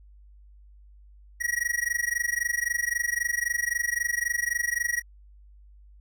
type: tone with amplitude modulation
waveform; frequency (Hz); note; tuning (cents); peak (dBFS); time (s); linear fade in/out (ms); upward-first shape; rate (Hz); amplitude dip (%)
square; 1909; A#6; +41; -22; 1.4-5.02; 20; sine; 23.8; 95
effects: added 50 Hz sine -49 dBFS peak until 6 s